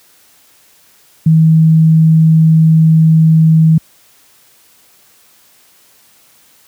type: tone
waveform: sine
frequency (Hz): 160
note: D#3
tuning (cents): +49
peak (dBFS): -4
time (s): 1.26-3.78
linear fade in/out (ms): 5
effects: white hiss -48 dBFS RMS until 6.67 s + high-pass 60 Hz 12 dB/octave